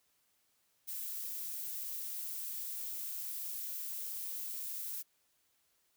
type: noise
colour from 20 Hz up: violet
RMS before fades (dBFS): -41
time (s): 0.87-5.03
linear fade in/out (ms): 20
effects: white hiss -75 dBFS RMS until 5.96 s